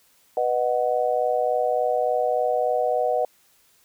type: chord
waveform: sine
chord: B major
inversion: none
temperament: just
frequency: 493.9 / 617.4 / 740.8 Hz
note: B4 / D#5 / F#5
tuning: 0 / -14 / +2 cents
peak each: -24 dBFS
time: 0.37-3.25 s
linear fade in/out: 2 ms
effects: white hiss -60 dBFS RMS until 3.84 s